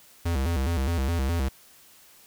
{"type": "tone with vibrato", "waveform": "square", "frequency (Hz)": 75.2, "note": "D2", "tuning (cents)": 42, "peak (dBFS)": -24, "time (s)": [0.25, 1.49], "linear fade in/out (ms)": 10, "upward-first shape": "square", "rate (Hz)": 4.8, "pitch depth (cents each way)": 210, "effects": ["white hiss -54 dBFS RMS until 2.26 s"]}